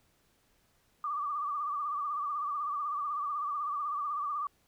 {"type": "tone with vibrato", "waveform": "sine", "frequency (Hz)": 1174.7, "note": "D6", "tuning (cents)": 0, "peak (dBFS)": -31, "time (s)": [1.04, 4.47], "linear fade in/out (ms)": 2, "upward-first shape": "sine", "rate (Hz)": 16, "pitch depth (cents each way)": 72, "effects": ["pink hiss -70 dBFS RMS until 4.67 s"]}